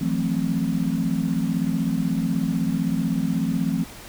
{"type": "chord", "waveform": "sine", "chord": "F# half-diminished seventh", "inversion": "third", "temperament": "equal with one note detuned", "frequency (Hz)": [164.81, 180.88, 220, 261.6], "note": ["E3", "F#3", "A3", "C4"], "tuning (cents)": [0, -39, 0, 0], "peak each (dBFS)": -26, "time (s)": [0.01, 3.84], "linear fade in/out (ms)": 5, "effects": ["pink hiss -41 dBFS RMS until 4.08 s"]}